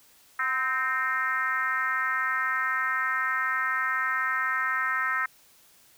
sine tone with frequency modulation, 1568 Hz, G6, in tune, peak -24 dBFS, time 0.39-5.26 s, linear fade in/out 5 ms, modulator 272 Hz, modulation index 1.6, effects white hiss -58 dBFS RMS until 5.97 s

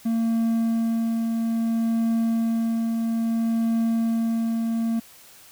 triangle tone with tremolo, 227.8 Hz, A#3, 40 cents flat, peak -17 dBFS, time 0.05-5 s, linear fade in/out 10 ms, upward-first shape triangle, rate 0.6 Hz, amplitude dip 30%, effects white hiss -49 dBFS RMS until 5.51 s

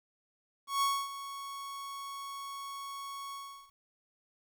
45% pulse tone with ADSR envelope, 1108.7 Hz, C#6, in tune, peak -26 dBFS, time 0.67-3.72 s, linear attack 150 ms, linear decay 260 ms, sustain -14 dB, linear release 390 ms, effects 11-bit

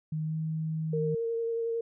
sine tone with pitch glide, 156 to 158.45 Hz, D#3 to D#3, +5 to +32 cents, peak -29 dBFS, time 0.12-1.15 s, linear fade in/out 5 ms, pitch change +27 cents, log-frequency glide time 0.24-0.35 s
sine tone with vibrato, 460 Hz, A#4, 23 cents flat, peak -28 dBFS, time 0.93-1.81 s, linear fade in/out 5 ms, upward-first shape sine, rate 11 Hz, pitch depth 15 cents each way
effects none

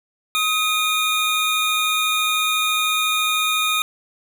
square tone cluster, 1262 / 2432 / 3672 Hz, D#6 / D#7 / A#7, +24 / -40 / -27 cents, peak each -23 dBFS, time 0.35-3.82 s, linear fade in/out 0 ms, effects none

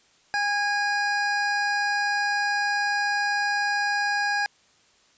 square tone pair together, 816.8 / 1644 Hz, G#5 / G#6, -29 / -18 cents, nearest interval octave, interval 1211 cents, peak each -27 / -25 dBFS, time 0.34-4.46 s, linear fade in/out 0 ms, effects white hiss -60 dBFS RMS until 5.17 s + resampled to 16000 Hz

